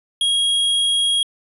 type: tone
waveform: square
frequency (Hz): 3286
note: G#7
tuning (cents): -19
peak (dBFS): -16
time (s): 0.21-1.23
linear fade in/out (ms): 2
effects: resampled to 32000 Hz